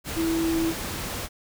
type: tone in noise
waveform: sine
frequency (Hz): 328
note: E4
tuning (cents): -9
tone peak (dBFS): -22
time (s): 0.15-0.74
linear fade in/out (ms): 50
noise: pink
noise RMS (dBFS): -32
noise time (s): 0.04-1.29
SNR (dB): +7
effects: none